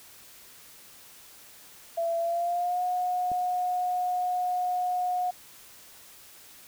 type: tone with pitch glide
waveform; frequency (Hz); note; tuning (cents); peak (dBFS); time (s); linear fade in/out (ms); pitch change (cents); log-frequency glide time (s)
sine; 672 to 724.4; E5 to F#5; +33 to -37; -25; 1.97-5.31; 10; +130; 2.19-2.82
type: click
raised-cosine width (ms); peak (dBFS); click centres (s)
2; -27; 3.317
effects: white hiss -51 dBFS RMS until 6.67 s